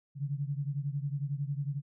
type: beating tone pair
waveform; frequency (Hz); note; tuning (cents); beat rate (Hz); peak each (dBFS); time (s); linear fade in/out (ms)
sine; 138.59 / 149.59; C#3 / D3; 0 / +32; 11; -33 / -36; 0.15-1.82; 50
effects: none